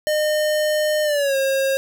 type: tone with pitch glide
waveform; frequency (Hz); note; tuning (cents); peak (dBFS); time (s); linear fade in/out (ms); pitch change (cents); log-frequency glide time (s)
square; 609 to 539.4; D#5 to C#5; -37 to -47; -18; 0.07-1.77; 0; -210; 1.03-1.36
effects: none